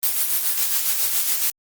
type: noise with tremolo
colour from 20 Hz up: blue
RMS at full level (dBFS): -19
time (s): 0.03-1.5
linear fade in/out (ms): 0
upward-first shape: sine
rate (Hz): 7.2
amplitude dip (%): 45
effects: Opus 32 kbps